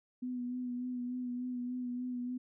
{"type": "tone with vibrato", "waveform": "sine", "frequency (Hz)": 248, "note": "B3", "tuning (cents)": 7, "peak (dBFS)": -35, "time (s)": [0.22, 2.38], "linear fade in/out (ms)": 10, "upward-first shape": "sine", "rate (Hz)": 3.4, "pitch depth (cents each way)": 26, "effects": []}